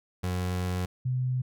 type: tone pair in turn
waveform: 30% pulse / sine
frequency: 90.8 / 127.26 Hz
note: F#2 / C3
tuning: -32 / -48 cents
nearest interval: tritone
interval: 584 cents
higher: second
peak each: -25 dBFS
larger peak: neither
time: 0.23-0.86 / 1.05-1.42 s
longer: first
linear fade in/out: 10 ms
effects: none